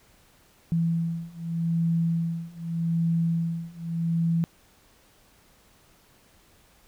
sine beating tone pair, 166.2 / 167.03 Hz, E3 / E3, +15 / +23 cents, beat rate 0.83 Hz, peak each -27 / -26 dBFS, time 0.72-4.44 s, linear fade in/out 0 ms, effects pink hiss -59 dBFS RMS until 6.87 s

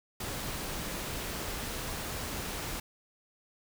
pink noise, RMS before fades -37 dBFS, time 0.2-2.8 s, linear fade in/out 5 ms, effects none

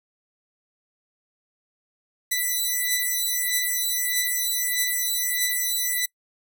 5% pulse beating tone pair, 1985 / 1986.6 Hz, B6 / B6, +8 / +10 cents, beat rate 1.6 Hz, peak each -15 / -15 dBFS, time 2.31-6.06 s, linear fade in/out 10 ms, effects noise-tail reverb RT60 0.1 s tail -25 dB re dry

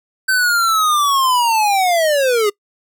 square linear sweep, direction down, 1546 to 400 Hz, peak -13 dBFS, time 0.28-2.5 s, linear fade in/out 10 ms, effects noise-tail reverb RT60 0.1 s tail -24 dB re dry

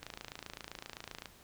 click train, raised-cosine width 0.2 ms, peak -25 dBFS, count 35, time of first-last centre 0.03-1.257 s, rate 27.7 Hz, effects pink hiss -59 dBFS RMS until 1.43 s

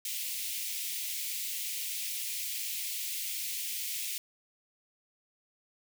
white high-pass noise, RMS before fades -36 dBFS, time 0.05-4.18 s, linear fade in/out 2 ms, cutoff 2100 Hz, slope 48 dB/octave, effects none

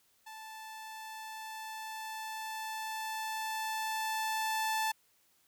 sawtooth tone with level ramp, 878 Hz, A5, 4 cents flat, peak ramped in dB -42 to -26 dBFS, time 0.26-4.92 s, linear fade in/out 10 ms, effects white hiss -70 dBFS RMS until 5.47 s

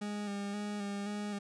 40% pulse tone with vibrato, 204.2 Hz, G#3, 29 cents flat, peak -35 dBFS, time 0.01-1.39 s, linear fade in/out 10 ms, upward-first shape square, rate 1.9 Hz, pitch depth 24 cents each way, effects resampled to 22050 Hz

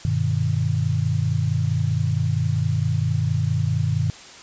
sine chord, G augmented, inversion none, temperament just, 98 / 122.5 / 153.12 Hz, G2 / B2 / D#3, 0 / -14 / -27 cents, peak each -23 dBFS, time 0.05-4.1 s, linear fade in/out 0 ms, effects white hiss -42 dBFS RMS until 4.42 s + resampled to 16000 Hz

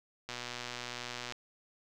click train, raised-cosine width 0.2 ms, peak -22 dBFS, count 127, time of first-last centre 0.29-1.323 s, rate 122 Hz, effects none

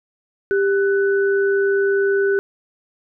sine tone pair together, 395.3 / 1492.5 Hz, G4 / F#6, +15 / +15 cents, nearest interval octave + major seventh, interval 2300 cents, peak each -15 / -23 dBFS, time 0.51-2.39 s, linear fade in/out 0 ms, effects none

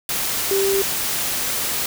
sine tone in noise, 392 Hz, G4, in tune, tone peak -17 dBFS, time 0.51-0.82 s, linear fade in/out 2 ms, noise white, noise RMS -23 dBFS, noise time 0.09-1.86 s, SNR +3 dB, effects none

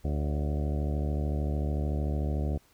harmonic tone with a mistuned harmonic, 73.42 Hz, D2, in tune, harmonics 1 / 2 / 3 / 4 / 5 / 6 / 7 / 8 / 9 / 10, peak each -28 / -34 / -38 / -40 / -42 / -44 / -45 / -46 / -47 / -48 dBFS, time 0.04-2.58 s, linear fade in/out 10 ms, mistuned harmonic 7, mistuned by +82 cents, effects pink hiss -63 dBFS RMS until 2.73 s

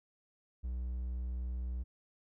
triangle tone, 61.7 Hz, B1, 1 cent flat, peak -33 dBFS, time 0.63-1.84 s, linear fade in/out 20 ms, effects none

